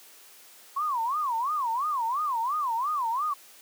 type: tone with vibrato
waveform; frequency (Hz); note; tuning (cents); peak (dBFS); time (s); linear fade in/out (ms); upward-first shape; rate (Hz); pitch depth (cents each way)
sine; 1057; C6; +17; -25; 0.76-3.34; 10; sine; 2.9; 280
effects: white hiss -52 dBFS RMS until 3.61 s + high-pass 300 Hz 12 dB/octave